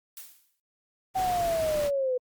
blue noise with exponential decay, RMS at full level -40 dBFS, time 0.17-0.6 s, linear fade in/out 1 ms, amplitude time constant 92 ms
pink noise, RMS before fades -37 dBFS, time 1.14-1.91 s, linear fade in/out 50 ms
sine linear sweep, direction down, 763 to 493.9 Hz, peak -24 dBFS, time 1.15-2.18 s, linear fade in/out 10 ms
effects Opus 48 kbps

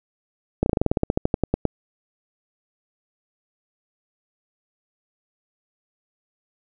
slowing click train, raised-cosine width 2 ms, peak -5 dBFS, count 17, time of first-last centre 0.63-1.653 s, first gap 31 ms, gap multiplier 1.09, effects none

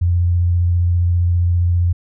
sine tone with vibrato, 87.31 Hz, F2, in tune, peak -12 dBFS, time 0.01-1.93 s, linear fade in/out 10 ms, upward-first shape sine, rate 15 Hz, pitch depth 17 cents each way, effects none

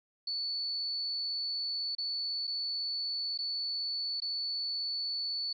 sine tone with dropouts, 4458 Hz, C#8, 9 cents sharp, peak -32 dBFS, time 0.27-5.53 s, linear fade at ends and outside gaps 5 ms, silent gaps 1.951-1.982 / 2.471-2.475 / 3.377-3.387 / 4.203-4.219 s, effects none

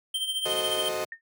square tone with tremolo, 3136 Hz, G7, in tune, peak -25 dBFS, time 0.14-0.89 s, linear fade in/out 5 ms, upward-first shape triangle, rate 14 Hz, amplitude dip 70%
pink noise, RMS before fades -41 dBFS, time 0.45-1.05 s, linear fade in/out 5 ms
35% pulse chord, F# diminished seventh, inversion none, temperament equal, 370 / 440 / 523.3 / 622.3 Hz, F#4 / A4 / C5 / Eb5, 0 / 0 / 0 / 0 cents, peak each -33 / -34 / -34 / -30 dBFS, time 0.45-1.05 s, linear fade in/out 10 ms
sine tone with exponential decay, 1826 Hz, A#6, 36 cents flat, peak -31 dBFS, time 1.12-1.21 s, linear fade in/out 2 ms, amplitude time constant 18 ms
effects high-pass 150 Hz 12 dB/octave

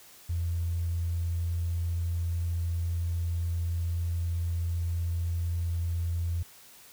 triangle tone, 85 Hz, F2, 46 cents flat, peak -23 dBFS, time 0.29-6.43 s, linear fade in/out 10 ms, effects tanh soft clip ceiling -25 dBFS + white hiss -53 dBFS RMS until 6.92 s

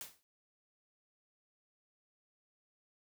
white noise with exponential decay, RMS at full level -42 dBFS, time 0.01-0.23 s, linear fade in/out 0 ms, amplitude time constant 46 ms, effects none

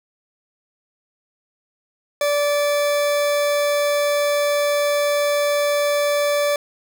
40% pulse tone, 581 Hz, D5, 19 cents flat, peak -16 dBFS, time 2.21-6.56 s, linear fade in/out 2 ms, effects none

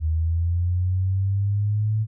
sine linear sweep, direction up, 77.78 to 110 Hz, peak -19 dBFS, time 0-2.07 s, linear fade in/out 50 ms, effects none

